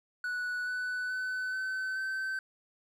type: tone with pitch steps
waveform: triangle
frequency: 1476 / 1492.3 / 1508.8 / 1525.4 / 1542.2 Hz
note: F#6 / F#6 / F#6 / G6 / G6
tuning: -5 / +14 / +33 / -48 / -29 cents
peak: -30 dBFS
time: 0.24-2.39 s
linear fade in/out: 2 ms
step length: 430 ms
effects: none